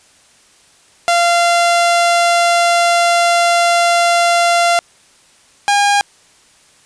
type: tone pair in turn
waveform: sawtooth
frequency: 690 / 811.8 Hz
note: F5 / G#5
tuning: -21 / -40 cents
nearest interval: minor third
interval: 281 cents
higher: second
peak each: -6 dBFS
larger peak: neither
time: 1.08-4.79 / 5.68-6.01 s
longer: first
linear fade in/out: 0 ms
effects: white hiss -49 dBFS RMS until 6.85 s + resampled to 22050 Hz